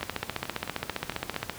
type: two click trains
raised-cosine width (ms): 0.3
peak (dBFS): -19 / -12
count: 7 / 23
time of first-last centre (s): 0.01-1.343 / 0.03-1.497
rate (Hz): 4.5 / 15
effects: pink hiss -43 dBFS RMS until 1.58 s + high-pass 60 Hz 12 dB/octave